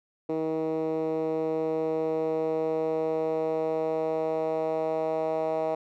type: tone with band-pass filter sweep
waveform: 10% pulse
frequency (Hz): 159.1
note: D#3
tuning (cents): +39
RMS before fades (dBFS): -28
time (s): 0.29-5.75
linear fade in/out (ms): 5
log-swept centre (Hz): 400 to 610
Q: 2.8
effects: none